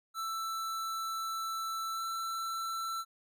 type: tone with pitch glide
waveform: square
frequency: 1327 to 1337 Hz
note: E6 to E6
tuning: +11 to +24 cents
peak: -35 dBFS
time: 0.14-3.05 s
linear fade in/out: 50 ms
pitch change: +13 cents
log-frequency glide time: 1.92-2.02 s
effects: none